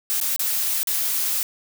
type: noise with dropouts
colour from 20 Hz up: blue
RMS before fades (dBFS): -23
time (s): 0.1-1.43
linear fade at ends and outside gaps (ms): 0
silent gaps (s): 0.201-0.213 / 0.362-0.394 / 0.831-0.872
effects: none